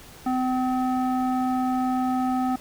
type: tone with low-pass filter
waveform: square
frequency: 255.5 Hz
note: C4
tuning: 41 cents flat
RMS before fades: -24 dBFS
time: 0.26-2.56 s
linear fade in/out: 5 ms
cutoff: 1000 Hz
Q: 5.2
effects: pink hiss -46 dBFS RMS until 2.6 s